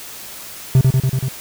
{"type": "tone with echo", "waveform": "triangle", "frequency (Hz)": 130.81, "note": "C3", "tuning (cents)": 0, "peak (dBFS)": -5, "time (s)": [0.75, 0.81], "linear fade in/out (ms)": 2, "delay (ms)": 95, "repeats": 5, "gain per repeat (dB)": -2, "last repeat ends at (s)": 1.285, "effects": ["white hiss -34 dBFS RMS until 1.4 s"]}